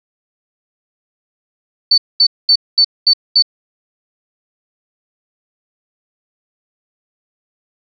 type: tone bursts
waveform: sine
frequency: 4505 Hz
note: C#8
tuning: 27 cents sharp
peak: -6 dBFS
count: 6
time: 1.91-3.424 s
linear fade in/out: 5 ms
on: 69 ms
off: 220 ms
effects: none